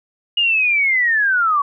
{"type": "linear sweep", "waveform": "sine", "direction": "down", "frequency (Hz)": [2878, 1108.7], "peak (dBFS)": -13, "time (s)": [0.37, 1.62], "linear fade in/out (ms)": 5, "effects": []}